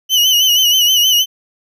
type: tone with vibrato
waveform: 35% pulse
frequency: 2975 Hz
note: F#7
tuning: 9 cents sharp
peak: -7 dBFS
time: 0.09-1.26 s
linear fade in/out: 50 ms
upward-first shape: sine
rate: 6.3 Hz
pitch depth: 67 cents each way
effects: none